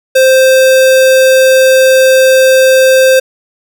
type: tone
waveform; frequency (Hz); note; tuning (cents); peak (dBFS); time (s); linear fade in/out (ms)
square; 523.3; C5; 0; -4; 0.15-3.2; 10
effects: none